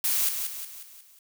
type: noise with echo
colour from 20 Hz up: blue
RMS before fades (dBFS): -25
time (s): 0.04-0.29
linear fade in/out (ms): 2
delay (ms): 180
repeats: 5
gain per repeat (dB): -6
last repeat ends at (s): 1.19
effects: none